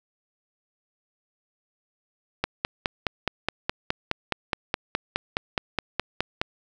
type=click train; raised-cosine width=0.3 ms; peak=-7 dBFS; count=20; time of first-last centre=2.44-6.415 s; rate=4.78 Hz; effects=none